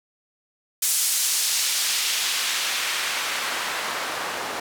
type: noise with band-pass filter sweep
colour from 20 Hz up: white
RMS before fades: -25 dBFS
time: 0.82-4.6 s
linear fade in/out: 5 ms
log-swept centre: 8400 to 690 Hz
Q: 0.74
effects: none